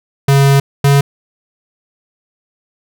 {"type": "tone pair in turn", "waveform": "square", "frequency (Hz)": [138.59, 140.36], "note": ["C#3", "C#3"], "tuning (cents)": [0, 22], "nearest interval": "unison", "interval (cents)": 22, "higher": "second", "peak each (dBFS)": -7, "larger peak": "neither", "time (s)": [[0.28, 0.6], [0.84, 1.01]], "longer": "first", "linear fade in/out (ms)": 5, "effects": []}